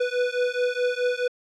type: beating tone pair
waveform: square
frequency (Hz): 491.4 / 496.1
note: B4 / B4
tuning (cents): -9 / +8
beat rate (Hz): 4.7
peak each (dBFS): -26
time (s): 0-1.28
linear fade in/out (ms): 10
effects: low-pass 4000 Hz 12 dB/octave